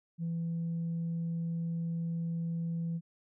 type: tone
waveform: sine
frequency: 167 Hz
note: E3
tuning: 23 cents sharp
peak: -30 dBFS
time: 0.18-3.01 s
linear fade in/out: 50 ms
effects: tanh soft clip ceiling -29 dBFS